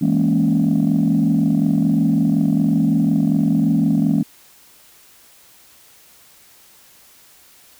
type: chord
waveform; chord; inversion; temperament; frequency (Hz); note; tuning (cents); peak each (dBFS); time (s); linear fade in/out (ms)
sine; A# half-diminished seventh; second; equal; 164.81 / 207.7 / 233.1 / 277.2; E3 / G#3 / A#3 / C#4; 0 / 0 / 0 / 0; -18; 0.01-4.23; 10
effects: tanh soft clip ceiling -8 dBFS + white hiss -49 dBFS RMS until 7.79 s